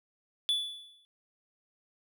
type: tone with exponential decay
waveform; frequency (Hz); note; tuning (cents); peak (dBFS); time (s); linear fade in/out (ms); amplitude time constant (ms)
triangle; 3450; A7; -35; -22; 0.49-1.05; 0; 120
effects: none